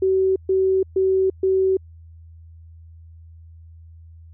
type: tone bursts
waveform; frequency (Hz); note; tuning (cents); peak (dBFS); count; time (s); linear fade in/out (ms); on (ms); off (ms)
sine; 380; F#4; +46; -15; 4; 0.02-1.77; 5; 340; 130
effects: added 82 Hz sine -41 dBFS peak until 4.33 s